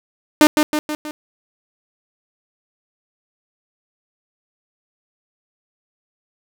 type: tone with echo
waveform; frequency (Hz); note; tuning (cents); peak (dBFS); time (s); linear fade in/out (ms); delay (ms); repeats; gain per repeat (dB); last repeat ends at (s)
sawtooth; 302.6; D#4; -48; -3; 0.41-0.47; 0; 160; 4; -5; 1.11
effects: none